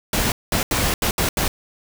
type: noise bursts at uneven times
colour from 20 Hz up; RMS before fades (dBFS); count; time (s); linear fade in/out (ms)
pink; -20; 6; 0.13-0.32 / 0.52-0.63 / 0.71-0.94 / 1.02-1.11 / 1.18-1.29 / 1.37-1.48; 2
effects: none